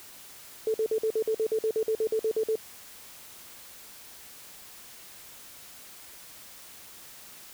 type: tone bursts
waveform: sine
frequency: 440 Hz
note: A4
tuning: in tune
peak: -23 dBFS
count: 16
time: 0.67-2.556 s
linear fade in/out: 2 ms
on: 71 ms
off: 50 ms
effects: white hiss -48 dBFS RMS until 7.53 s